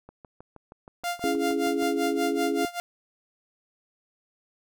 click train, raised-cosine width 1 ms, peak -31 dBFS, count 12, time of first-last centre 0.09-1.825 s, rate 6.34 Hz
sawtooth tone with tremolo, 698.5 Hz, F5, in tune, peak -22 dBFS, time 1.04-2.8 s, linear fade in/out 0 ms, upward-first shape sine, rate 5.2 Hz, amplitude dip 90%
sine chord, C# minor, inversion none, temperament just, 277.2 / 332.6 / 415.8 Hz, C#4 / E4 / G#4, 0 / +16 / +2 cents, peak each -28 / -29 / -28 dBFS, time 1.24-2.65 s, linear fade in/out 0 ms
effects none

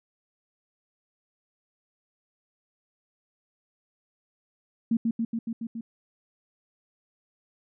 sine tone with echo, 228.8 Hz, A#3, 32 cents flat, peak -20 dBFS, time 4.91-4.97 s, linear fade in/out 5 ms, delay 140 ms, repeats 6, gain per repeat -2 dB, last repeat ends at 5.81 s, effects none

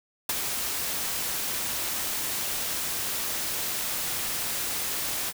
white noise with ADSR envelope, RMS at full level -25 dBFS, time 0.29-5.33 s, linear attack 4 ms, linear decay 29 ms, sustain -5 dB, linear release 43 ms, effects none

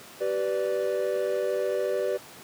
triangle chord, G major, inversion none, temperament equal with one note detuned, 385.5 / 493.9 / 587.3 Hz, G4 / B4 / D5, -29 / 0 / 0 cents, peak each -27 dBFS, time 0.2-2.18 s, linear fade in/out 20 ms, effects pink hiss -46 dBFS RMS until 2.43 s + high-pass 200 Hz 12 dB/octave

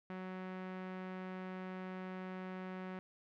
sawtooth tone with low-pass filter, 185.8 Hz, F#3, 7 cents sharp, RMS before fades -45 dBFS, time 0.1-2.99 s, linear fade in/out 0 ms, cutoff 2000 Hz, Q 1.3, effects none

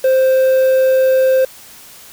triangle tone with quantisation, 523.3 Hz, C5, in tune, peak -7 dBFS, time 0.04-1.45 s, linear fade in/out 5 ms, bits 5, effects white hiss -39 dBFS RMS until 2.12 s

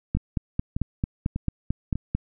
two click trains, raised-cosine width 5 ms, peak -15 / -11 dBFS, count 4 / 10, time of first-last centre 0.17-1.956 / 0.15-2.15 s, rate 1.68 / 4.5 Hz, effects none

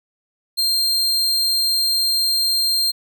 40% pulse tone, 4186 Hz, C8, in tune, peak -15 dBFS, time 0.57-2.92 s, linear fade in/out 20 ms, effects none

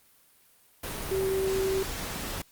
sine tone in noise, 383.8 Hz, G4, 37 cents flat, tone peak -25 dBFS, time 1.11-1.83 s, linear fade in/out 5 ms, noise pink, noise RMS -35 dBFS, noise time 0.83-2.42 s, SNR +7 dB, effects white hiss -61 dBFS RMS until 2.51 s + Opus 32 kbps

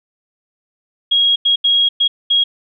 sine tone bursts at uneven times, 3291 Hz, G#7, 16 cents flat, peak -10 dBFS, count 5, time 1.11-1.36 / 1.45-1.56 / 1.64-1.89 / 2-2.08 / 2.3-2.44 s, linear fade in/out 10 ms, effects none

